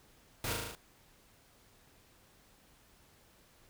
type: noise with echo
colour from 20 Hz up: pink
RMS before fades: -37 dBFS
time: 0.44-0.53 s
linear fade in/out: 2 ms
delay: 37 ms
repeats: 6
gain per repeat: -2 dB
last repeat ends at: 0.752 s
effects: pink hiss -64 dBFS RMS until 3.69 s